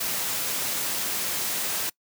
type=noise; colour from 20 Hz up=white; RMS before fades=-28 dBFS; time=0-1.9 s; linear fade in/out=10 ms; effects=noise-tail reverb RT60 0.1 s tail -24 dB re dry + high-pass 100 Hz 12 dB/octave